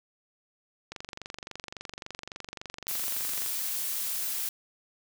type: click train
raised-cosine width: 0.2 ms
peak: -21 dBFS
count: 61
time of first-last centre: 0.92-3.462 s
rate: 23.6 Hz
type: noise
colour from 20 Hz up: blue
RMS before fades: -32 dBFS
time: 2.88-4.49 s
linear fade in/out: 2 ms
effects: none